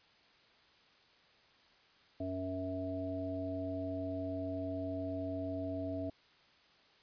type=harmonic tone; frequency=93.1 Hz; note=F#2; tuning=11 cents sharp; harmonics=1 / 3 / 5 / 7; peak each=-43 / -39 / -50 / -40 dBFS; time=2.2-6.1 s; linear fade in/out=5 ms; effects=white hiss -65 dBFS RMS until 7.02 s + resampled to 11025 Hz